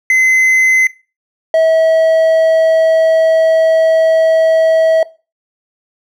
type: tone pair in turn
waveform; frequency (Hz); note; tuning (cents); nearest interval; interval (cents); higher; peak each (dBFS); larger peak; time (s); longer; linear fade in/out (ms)
triangle; 2050 / 645.7; C7 / E5; -36 / -36; octave + minor sixth; 2000; first; -5; neither; 0.1-0.87 / 1.54-5.03; second; 2
effects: noise-tail reverb RT60 0.3 s tail -19 dB re dry